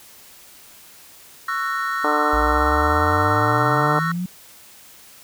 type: chord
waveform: triangle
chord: F# dominant seventh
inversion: second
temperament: just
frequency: 1110 / 1332 / 1480 / 1850 Hz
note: C#6 / E6 / F#6 / A#6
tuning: +2 / +18 / 0 / -14 cents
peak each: -26 / -23 / -27 / -26 dBFS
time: 1.48-4.12 s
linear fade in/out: 5 ms
type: harmonic tone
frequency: 149.9 Hz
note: D3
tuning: 36 cents sharp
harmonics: 2 / 3 / 4 / 5 / 6 / 7 / 8 / 9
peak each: -26 / -26 / -26 / -26 / -26 / -26 / -26 / -26 dBFS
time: 2.04-3.99 s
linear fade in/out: 2 ms
type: exponential sweep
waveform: sine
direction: up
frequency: 55 to 185 Hz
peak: -22 dBFS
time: 2.33-4.26 s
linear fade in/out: 5 ms
effects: white hiss -46 dBFS RMS until 5.23 s